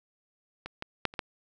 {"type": "clicks", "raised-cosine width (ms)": 0.3, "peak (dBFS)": [-22, -19, -9, -29, -14], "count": 5, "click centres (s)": [0.66, 0.824, 1.053, 1.139, 1.192], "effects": []}